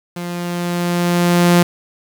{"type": "tone with level ramp", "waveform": "sawtooth", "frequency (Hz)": 174.61, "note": "F3", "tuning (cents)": 0, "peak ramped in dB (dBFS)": [-20, -4], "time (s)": [0.16, 1.63], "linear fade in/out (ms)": 5, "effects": ["7-bit"]}